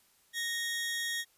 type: tone pair together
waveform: sawtooth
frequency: 1864.7 / 3318 Hz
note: A#6 / G#7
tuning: 0 / -2 cents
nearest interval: minor seventh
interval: 998 cents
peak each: -30 / -35 dBFS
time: 0.33-1.25 s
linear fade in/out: 50 ms
effects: white hiss -67 dBFS RMS until 1.37 s + resampled to 32000 Hz